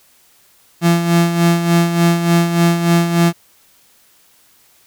35% pulse tone with tremolo, 170 Hz, F3, 46 cents flat, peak -7 dBFS, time 0.81-3.33 s, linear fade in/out 50 ms, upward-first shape sine, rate 3.4 Hz, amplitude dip 60%, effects white hiss -52 dBFS RMS until 4.86 s

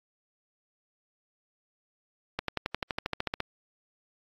accelerating click train, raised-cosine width 0.3 ms, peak -13 dBFS, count 14, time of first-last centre 2.39-3.404 s, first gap 93 ms, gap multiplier 0.97, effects AAC 32 kbps

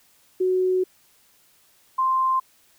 sine tone pair in turn, 370 / 1046.5 Hz, F#4 / C6, 0 / 0 cents, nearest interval octave + tritone, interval 1800 cents, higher second, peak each -18 dBFS, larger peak neither, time 0.4-0.84 / 1.98-2.4 s, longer first, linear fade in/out 10 ms, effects white hiss -59 dBFS RMS until 2.78 s

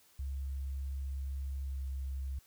sine tone with pitch glide, 68 to 67.06 Hz, C#2 to C2, -33 to +43 cents, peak -35 dBFS, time 0.19-2.39 s, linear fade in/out 5 ms, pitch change -24 cents, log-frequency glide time 1.6-1.87 s, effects white hiss -65 dBFS RMS until 2.46 s

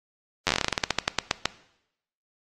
slowing click train, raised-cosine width 0.2 ms, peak -4 dBFS, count 20, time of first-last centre 0.47-1.456 s, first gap 10 ms, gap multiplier 1.16, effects noise-tail reverb RT60 0.8 s tail -18 dB re dry + AAC 32 kbps

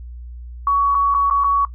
sine tone with dropouts, 1124 Hz, C#6, 24 cents sharp, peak -13 dBFS, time 0.67-1.65 s, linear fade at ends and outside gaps 2 ms, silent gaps 0.947-0.95 / 1.142-1.147 / 1.3-1.309 / 1.438-1.443 s, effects noise-tail reverb RT60 0.1 s tail -17 dB re dry + added 60 Hz sine -31 dBFS peak until 1.74 s

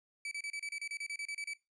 40% pulse tone bursts, 2300 Hz, D7, 37 cents flat, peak -37 dBFS, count 14, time 0.25-1.535 s, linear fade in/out 2 ms, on 63 ms, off 31 ms, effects noise-tail reverb RT60 0.2 s tail -18 dB re dry + resampled to 22050 Hz

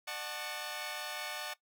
10% pulse chord, D major seventh, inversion none, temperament equal with one note detuned, 601.8 / 740 / 880 / 1108.7 Hz, D5 / F#5 / A5 / C#6, +42 / 0 / 0 / 0 cents, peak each -35 / -34 / -36 / -39 dBFS, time 0.07-1.54 s, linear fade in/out 10 ms, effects noise-tail reverb RT60 0.1 s tail -18 dB re dry

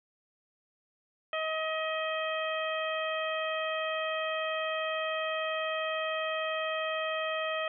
harmonic tone, 633 Hz, D#5, 30 cents sharp, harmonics 1 / 2 / 3 / 4 / 5, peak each -33 / -36 / -38 / -39 / -40 dBFS, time 1.33-7.68 s, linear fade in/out 2 ms, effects none

